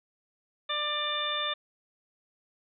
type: harmonic tone with a mistuned harmonic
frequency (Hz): 594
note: D5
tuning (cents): +20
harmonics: 1 / 2 / 3 / 4 / 5 / 6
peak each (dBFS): -38 / -34 / -37 / -40 / -41 / -31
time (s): 0.69-1.54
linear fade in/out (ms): 10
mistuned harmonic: 5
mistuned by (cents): -32
effects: none